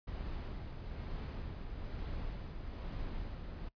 brown noise with tremolo, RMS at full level -40 dBFS, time 0.07-3.69 s, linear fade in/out 10 ms, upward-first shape sine, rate 1.1 Hz, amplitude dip 40%, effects noise-tail reverb RT60 0.1 s tail -22 dB re dry + resampled to 11025 Hz

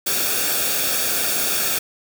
white noise with comb filter, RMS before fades -21 dBFS, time 0.06-1.79 s, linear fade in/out 10 ms, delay 0.99 ms, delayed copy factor -0.6, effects none

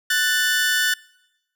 sawtooth tone pair together, 1487.5 / 1769 Hz, F#6 / A6, +9 / +9 cents, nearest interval minor third, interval 300 cents, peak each -17 dBFS, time 0.1-0.94 s, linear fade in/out 5 ms, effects noise-tail reverb RT60 1.0 s tail -25 dB re dry

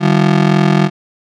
35% pulse ring-modulated tone, 172.8 Hz, F3, 18 cents flat, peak -4 dBFS, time 0-0.9 s, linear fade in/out 50 ms, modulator 21.6 Hz, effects low-pass 4000 Hz 12 dB/octave

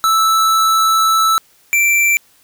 square tone pair in turn, 1315 / 2346 Hz, E6 / D7, -5 / -2 cents, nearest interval minor seventh, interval 1003 cents, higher second, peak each -11 dBFS, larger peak neither, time 0.04-1.38 / 1.73-2.17 s, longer first, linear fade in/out 0 ms, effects white hiss -52 dBFS RMS until 2.43 s

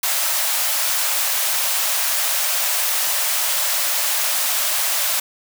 white high-pass noise, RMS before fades -20 dBFS, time 0.03-5.2 s, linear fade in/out 5 ms, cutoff 540 Hz, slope 96 dB/octave, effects none

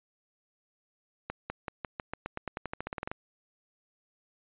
accelerating click train, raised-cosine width 0.5 ms, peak -19 dBFS, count 19, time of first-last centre 1.3-3.115 s, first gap 200 ms, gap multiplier 0.91, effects resampled to 8000 Hz

